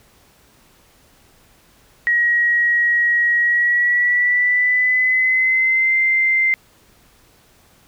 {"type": "tone with pitch glide", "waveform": "sine", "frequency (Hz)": [1900, 2084], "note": ["A#6", "C7"], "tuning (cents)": [33, -7], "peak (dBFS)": -13, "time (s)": [2.07, 6.54], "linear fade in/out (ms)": 0, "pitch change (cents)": 160, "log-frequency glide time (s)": [3.4, 5.97], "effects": ["pink hiss -53 dBFS RMS until 7.87 s"]}